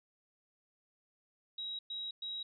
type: tone bursts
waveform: sine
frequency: 3836 Hz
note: A#7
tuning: 49 cents sharp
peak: -38 dBFS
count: 3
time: 1.58-2.43 s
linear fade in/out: 5 ms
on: 210 ms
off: 110 ms
effects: none